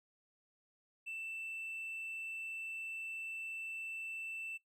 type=tone; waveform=triangle; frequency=2663 Hz; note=E7; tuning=17 cents sharp; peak=-38 dBFS; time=1.06-4.58 s; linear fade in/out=20 ms; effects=noise-tail reverb RT60 0.1 s tail -18 dB re dry + tanh soft clip ceiling -36 dBFS